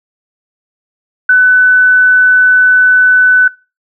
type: tone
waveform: sine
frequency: 1500 Hz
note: F#6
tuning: 23 cents sharp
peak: -3 dBFS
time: 1.29-3.48 s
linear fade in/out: 5 ms
effects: noise-tail reverb RT60 0.3 s tail -23 dB re dry